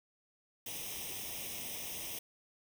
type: noise with comb filter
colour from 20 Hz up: white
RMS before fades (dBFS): -42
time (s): 0.66-2.19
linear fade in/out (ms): 5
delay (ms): 0.34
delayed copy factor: +0.8
effects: none